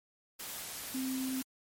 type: tone in noise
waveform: sine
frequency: 261.6 Hz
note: C4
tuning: in tune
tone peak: -33 dBFS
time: 0.94-1.42 s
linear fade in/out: 10 ms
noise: white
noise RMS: -42 dBFS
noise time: 0.39-1.43 s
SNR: +6 dB
effects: MP3 64 kbps